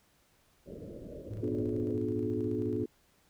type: low-pass noise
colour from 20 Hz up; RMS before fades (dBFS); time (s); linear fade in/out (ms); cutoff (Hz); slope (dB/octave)
white; -45; 0.65-2.01; 50; 600; 96
type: tone with tremolo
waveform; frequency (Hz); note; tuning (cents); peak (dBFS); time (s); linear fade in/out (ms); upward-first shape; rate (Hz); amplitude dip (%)
triangle; 107.3; A2; -43; -33; 1.3-2.84; 10; square; 14; 55
type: chord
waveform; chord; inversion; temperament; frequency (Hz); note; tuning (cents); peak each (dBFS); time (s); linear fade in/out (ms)
sine; B diminished seventh; none; just; 246.9 / 296.3 / 355.6 / 426.7; B3 / D4 / F4 / Ab4; 0 / +15 / +31 / +47; -36; 1.42-2.86; 10
effects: pink hiss -68 dBFS RMS until 3.29 s